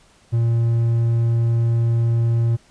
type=tone; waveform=triangle; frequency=116.2 Hz; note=A#2; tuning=5 cents flat; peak=-13 dBFS; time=0.32-2.57 s; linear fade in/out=20 ms; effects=pink hiss -54 dBFS RMS until 2.7 s + resampled to 22050 Hz